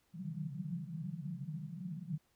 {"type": "band-pass noise", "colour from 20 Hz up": "pink", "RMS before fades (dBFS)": -42, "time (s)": [0.13, 2.18], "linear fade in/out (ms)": 10, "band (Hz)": [140, 190], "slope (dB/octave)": 96, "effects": ["pink hiss -75 dBFS RMS until 2.35 s"]}